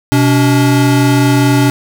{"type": "tone pair together", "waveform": "square", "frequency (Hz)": [126.08, 286], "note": ["B2", "D4"], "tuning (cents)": [36, -46], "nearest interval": "octave + major second", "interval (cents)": 1418, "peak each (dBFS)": -11, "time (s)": [0.12, 1.7], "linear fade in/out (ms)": 0, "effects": []}